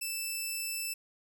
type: tone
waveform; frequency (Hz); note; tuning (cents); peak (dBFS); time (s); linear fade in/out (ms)
10% pulse; 2644; E7; +5; -25; 0.01-0.94; 10
effects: none